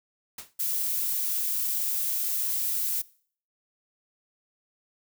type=noise with exponential decay; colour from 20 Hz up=white; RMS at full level=-35 dBFS; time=0.38-0.54 s; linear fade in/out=5 ms; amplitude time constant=34 ms
type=noise; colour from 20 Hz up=violet; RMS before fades=-28 dBFS; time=0.59-3.02 s; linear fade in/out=10 ms
effects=noise-tail reverb RT60 0.5 s tail -21 dB re dry